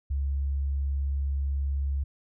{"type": "tone", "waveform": "sine", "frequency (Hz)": 69.3, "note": "C#2", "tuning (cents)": 0, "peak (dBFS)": -25, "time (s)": [0.1, 2.04], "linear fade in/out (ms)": 10, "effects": []}